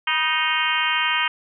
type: harmonic tone with a mistuned harmonic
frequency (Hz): 311.1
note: D#4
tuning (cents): 0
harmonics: 3 / 4 / 5 / 6 / 7 / 8 / 9 / 10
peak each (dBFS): -27 / -27 / -27 / -27 / -27 / -27 / -27 / -27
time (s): 0.07-1.28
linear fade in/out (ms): 5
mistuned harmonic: 3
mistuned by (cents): +56
effects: none